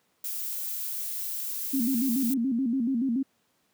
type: noise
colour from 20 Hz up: violet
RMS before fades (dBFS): -33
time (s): 0.24-2.34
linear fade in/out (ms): 5
type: tone with vibrato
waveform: sine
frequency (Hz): 249.6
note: B3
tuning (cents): +19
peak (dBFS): -23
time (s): 1.73-3.23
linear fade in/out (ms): 10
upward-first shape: square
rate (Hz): 7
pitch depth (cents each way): 130
effects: pink hiss -70 dBFS RMS until 3.73 s + high-pass 150 Hz 12 dB/octave